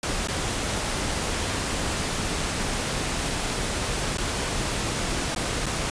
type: noise with dropouts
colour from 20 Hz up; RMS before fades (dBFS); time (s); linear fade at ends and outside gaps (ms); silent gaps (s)
pink; -27; 0.03-5.9; 2; 0.274-0.284 / 4.173-4.182 / 5.349-5.361 / 5.659-5.664
effects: resampled to 22050 Hz